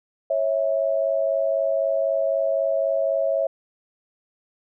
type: tone pair together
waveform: sine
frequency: 549.1 / 653 Hz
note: C#5 / E5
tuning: -17 / -17 cents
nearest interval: minor third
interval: 300 cents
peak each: -22 dBFS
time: 0.3-3.47 s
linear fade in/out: 5 ms
effects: none